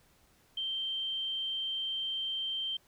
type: tone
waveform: sine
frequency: 3136 Hz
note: G7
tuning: in tune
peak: -32 dBFS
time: 0.57-2.77 s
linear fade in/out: 5 ms
effects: pink hiss -66 dBFS RMS until 2.87 s